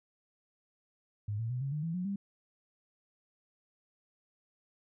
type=tone with pitch steps; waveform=sine; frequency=104 / 114.07 / 125.11 / 137.23 / 150.52 / 165.09 / 181.07 / 198.61 Hz; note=G#2 / A#2 / B2 / C#3 / D3 / E3 / F#3 / G3; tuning=+3 / -37 / +23 / -17 / +43 / +3 / -37 / +23 cents; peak=-32 dBFS; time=1.28-2.16 s; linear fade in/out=5 ms; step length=110 ms; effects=none